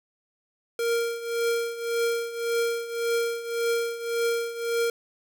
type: tone with tremolo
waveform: square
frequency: 466.2 Hz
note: A#4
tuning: in tune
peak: -22 dBFS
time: 0.79-4.9 s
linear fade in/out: 2 ms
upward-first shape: triangle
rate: 1.8 Hz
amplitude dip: 80%
effects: none